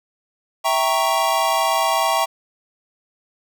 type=chord; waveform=square; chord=E diminished seventh; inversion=none; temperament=equal; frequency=659.3 / 784 / 932.3 / 1108.7 Hz; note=E5 / G5 / Bb5 / Db6; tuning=0 / 0 / 0 / 0 cents; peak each=-23 dBFS; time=0.64-2.26 s; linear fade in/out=20 ms; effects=none